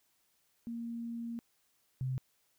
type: tone pair in turn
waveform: sine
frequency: 233.1 / 130.03 Hz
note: A#3 / C3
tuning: 0 / -10 cents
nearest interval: minor seventh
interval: 1010 cents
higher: first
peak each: -37 / -32 dBFS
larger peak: second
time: 0.67-1.39 / 2.01-2.18 s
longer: first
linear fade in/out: 0 ms
effects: white hiss -74 dBFS RMS until 2.58 s